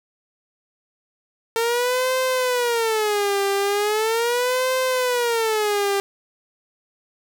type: tone with vibrato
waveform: sawtooth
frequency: 452.7 Hz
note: A4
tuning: 49 cents sharp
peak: -15 dBFS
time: 1.56-6 s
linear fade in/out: 0 ms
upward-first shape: sine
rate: 0.39 Hz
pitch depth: 230 cents each way
effects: none